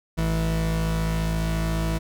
40% pulse tone pair together, 54.39 / 163 Hz, A1 / E3, -19 / -19 cents, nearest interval octave + perfect fifth, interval 1900 cents, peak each -24 dBFS, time 0.17-1.99 s, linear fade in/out 20 ms, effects none

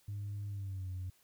sine tone with pitch glide, 101.9 to 91.84 Hz, G#2 to F#2, -32 to -12 cents, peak -36 dBFS, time 0.08-1.1 s, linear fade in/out 5 ms, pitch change -180 cents, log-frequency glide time 0.48-0.91 s, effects tanh soft clip ceiling -35 dBFS + white hiss -69 dBFS RMS until 1.23 s

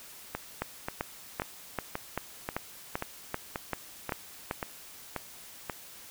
two click trains, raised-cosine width 0.5 ms, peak -17 / -15 dBFS, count 11 / 11, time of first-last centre 0.35-5.698 / 0.62-4.511 s, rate 1.87 / 2.57 Hz, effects white hiss -49 dBFS RMS until 6.1 s

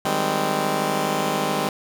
10% pulse chord, Ab major seventh, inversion second, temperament just, 155.74 / 194.67 / 207.7 / 259.6 Hz, Eb3 / G3 / Ab3 / C4, +2 / -12 / 0 / -13 cents, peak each -19 dBFS, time 0.05-1.69 s, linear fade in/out 2 ms, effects none

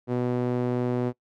sawtooth tone with band-pass filter, 123.47 Hz, B2, in tune, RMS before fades -26 dBFS, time 0.07-1.13 s, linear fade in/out 50 ms, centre 360 Hz, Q 1.2, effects noise-tail reverb RT60 0.1 s tail -22 dB re dry

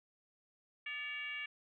sine tone with frequency modulation, 2270 Hz, C#7, 41 cents sharp, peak -39 dBFS, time 0.86-1.46 s, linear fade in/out 5 ms, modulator 528 Hz, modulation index 1.1, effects none

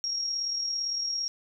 sine tone with amplitude modulation, 5588 Hz, F8, in tune, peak -26 dBFS, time 0.04-1.28 s, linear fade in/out 0 ms, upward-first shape sine, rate 37.7 Hz, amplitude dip 40%, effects none

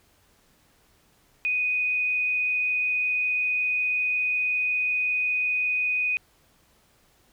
sine tone with frequency modulation, 2489 Hz, D#7, in tune, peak -22 dBFS, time 1.45-6.17 s, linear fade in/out 0 ms, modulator 25.4 Hz, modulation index 0.72, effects pink hiss -62 dBFS RMS until 7.32 s

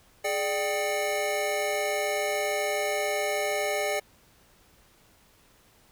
square tone cluster, 418.1 / 593 / 781 / 2190 Hz, G#4 / D5 / G5 / C#7, +12 / +17 / -7 / -22 cents, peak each -33 / -30 / -34 / -34 dBFS, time 0.24-4 s, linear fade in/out 10 ms, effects pink hiss -60 dBFS RMS until 5.91 s

